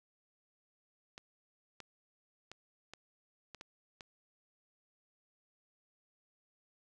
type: clicks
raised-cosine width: 0.2 ms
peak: -30 dBFS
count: 7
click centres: 1.179 / 1.803 / 2.516 / 2.936 / 3.547 / 3.611 / 4.008 s
effects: none